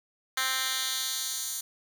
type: tone with high-pass filter sweep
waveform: 10% pulse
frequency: 261.8 Hz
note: C4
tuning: 1 cent sharp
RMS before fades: -31 dBFS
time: 0.37-1.61 s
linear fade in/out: 5 ms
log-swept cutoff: 1900 to 7000 Hz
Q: 1.1
effects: none